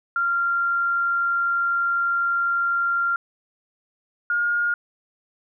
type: tone pair in turn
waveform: sine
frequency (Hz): 1386 / 1421.7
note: F6 / F6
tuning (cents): -14 / +30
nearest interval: unison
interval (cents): 44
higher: second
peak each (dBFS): -19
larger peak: neither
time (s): 0.16-3.16 / 4.3-4.74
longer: first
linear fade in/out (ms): 2
effects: none